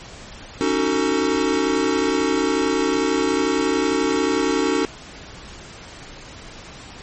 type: chord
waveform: square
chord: D# half-diminished seventh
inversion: third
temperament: just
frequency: 280 / 311.1 / 373.4 / 448 Hz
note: C#4 / D#4 / F#4 / A4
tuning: +18 / 0 / +16 / +31 cents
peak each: -24 dBFS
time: 0.61-4.85 s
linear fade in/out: 0 ms
effects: pink hiss -39 dBFS RMS until 7.02 s + MP3 32 kbps